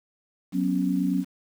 sine chord, F# suspended fourth, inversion none, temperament equal with one note detuned, 185 / 246.9 / 275.1 Hz, F#3 / B3 / C#4, 0 / 0 / -13 cents, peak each -25 / -29 / -25 dBFS, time 0.52-1.25 s, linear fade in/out 50 ms, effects 8-bit

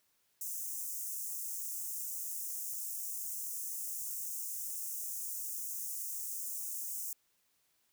white high-pass noise, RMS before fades -40 dBFS, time 0.41-7.13 s, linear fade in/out 2 ms, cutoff 6100 Hz, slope 48 dB/octave, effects white hiss -75 dBFS RMS until 7.92 s

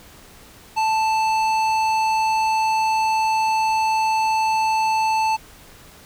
sine tone with tanh clipping, 880 Hz, A5, in tune, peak -19 dBFS, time 0.76-5.37 s, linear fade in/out 20 ms, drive 15 dB, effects pink hiss -46 dBFS RMS until 6.05 s

